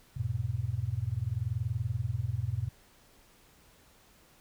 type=chord; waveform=sine; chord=E major; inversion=none; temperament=just; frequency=82.41 / 103.01 / 123.61 Hz; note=E2 / G#2 / B2; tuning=0 / -14 / +2 cents; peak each=-38 / -33 / -33 dBFS; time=0.16-2.69 s; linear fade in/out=10 ms; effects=pink hiss -61 dBFS RMS until 4.4 s